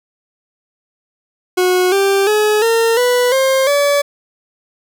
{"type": "tone with pitch steps", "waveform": "40% pulse", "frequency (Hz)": [364.9, 393.4, 424, 457.1, 492.7, 531.2, 572.6], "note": ["F#4", "G4", "G#4", "A#4", "B4", "C5", "D5"], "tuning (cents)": [-24, 6, 36, -34, -4, 26, -44], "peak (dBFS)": -10, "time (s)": [1.57, 4.02], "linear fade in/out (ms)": 10, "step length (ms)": 350, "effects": []}